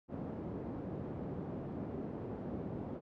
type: band-pass noise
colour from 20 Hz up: pink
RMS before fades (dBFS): -42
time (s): 0.08-3.01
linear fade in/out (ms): 50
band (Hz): 130 to 450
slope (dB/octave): 12
effects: none